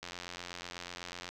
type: click train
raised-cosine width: 0.2 ms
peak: -24 dBFS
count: 112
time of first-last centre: 0.03-1.29 s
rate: 88.1 Hz
effects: none